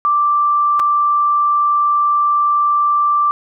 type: tone with dropouts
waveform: sine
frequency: 1174.7 Hz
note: D6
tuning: in tune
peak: -11 dBFS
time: 0.05-3.31 s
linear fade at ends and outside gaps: 0 ms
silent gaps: 0.795-0.799 s
effects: none